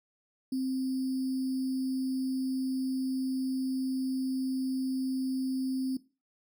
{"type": "tone with sample-and-hold", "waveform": "sine", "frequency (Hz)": 261.6, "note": "C4", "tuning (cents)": 0, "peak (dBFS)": -28, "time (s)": [0.52, 5.97], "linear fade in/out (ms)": 5, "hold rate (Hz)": 4900, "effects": ["noise-tail reverb RT60 0.3 s tail -17 dB re dry"]}